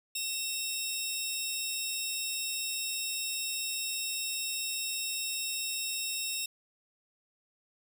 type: tone pair together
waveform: 15% pulse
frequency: 2695 / 3741 Hz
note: E7 / A#7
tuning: +38 / +5 cents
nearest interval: tritone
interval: 567 cents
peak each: -28 dBFS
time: 0.15-6.46 s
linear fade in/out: 5 ms
effects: none